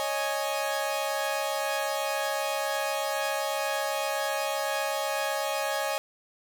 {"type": "chord", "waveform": "sawtooth", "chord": "C# suspended second", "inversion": "none", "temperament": "equal", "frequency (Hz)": [554.4, 622.3, 830.6], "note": ["C#5", "D#5", "G#5"], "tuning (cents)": [0, 0, 0], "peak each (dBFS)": -28, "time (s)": [0, 5.98], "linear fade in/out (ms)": 0, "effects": []}